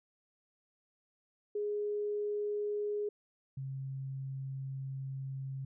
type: tone pair in turn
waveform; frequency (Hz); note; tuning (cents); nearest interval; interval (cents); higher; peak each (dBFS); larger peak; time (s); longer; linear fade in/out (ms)
sine; 415.3 / 134.49; G#4 / C3; 0 / +48; octave + minor sixth; 1952; first; -32 / -37; first; 1.55-3.09 / 3.57-5.65; second; 5
effects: none